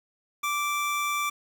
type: tone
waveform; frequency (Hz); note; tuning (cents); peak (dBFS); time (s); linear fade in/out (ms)
25% pulse; 1170; D6; -7; -22; 0.43-1.3; 10
effects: 8-bit